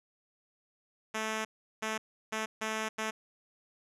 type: tone bursts at uneven times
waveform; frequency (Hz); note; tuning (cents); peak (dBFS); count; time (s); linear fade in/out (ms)
5% pulse; 218.7; A3; -10; -21; 5; 1.14-1.45 / 1.82-1.98 / 2.32-2.46 / 2.61-2.89 / 2.98-3.11; 10
effects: low-pass 9000 Hz 12 dB/octave